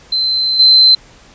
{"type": "tone with level steps", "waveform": "sine", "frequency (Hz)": 4084, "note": "C8", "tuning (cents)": -43, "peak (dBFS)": [-12, -4], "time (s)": [0.12, 0.95], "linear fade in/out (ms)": 5, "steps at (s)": 0.59, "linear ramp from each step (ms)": 10, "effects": ["pink hiss -43 dBFS RMS until 1.34 s", "resampled to 16000 Hz"]}